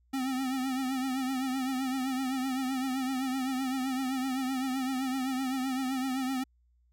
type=tone with vibrato; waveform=square; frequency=261.6 Hz; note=C4; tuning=in tune; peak=-30 dBFS; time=0.13-6.44 s; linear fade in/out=10 ms; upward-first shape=triangle; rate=7.8 Hz; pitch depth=73 cents each way; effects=added 60 Hz sine -64 dBFS peak until 6.92 s